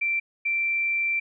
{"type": "tone pair in turn", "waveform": "sine", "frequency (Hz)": [2349, 2349], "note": ["D7", "D7"], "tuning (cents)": [0, 0], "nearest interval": "unison", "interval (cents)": 0, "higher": "neither", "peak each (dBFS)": -22, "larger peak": "neither", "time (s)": [[0.01, 0.2], [0.45, 1.2]], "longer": "second", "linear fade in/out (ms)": 10, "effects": []}